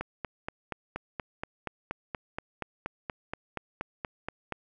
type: click train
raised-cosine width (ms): 0.5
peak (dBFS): -18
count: 20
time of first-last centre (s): 0.01-4.523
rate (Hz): 4.21
effects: none